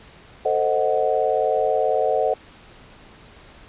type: chord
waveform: sine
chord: A diminished seventh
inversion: none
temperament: equal with one note detuned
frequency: 445.1 / 523.3 / 622.3 / 740 Hz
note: A4 / C5 / Eb5 / Gb5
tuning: +20 / 0 / 0 / 0 cents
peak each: -23 dBFS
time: 0.45-2.34 s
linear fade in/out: 5 ms
effects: pink hiss -47 dBFS RMS until 3.68 s + resampled to 8000 Hz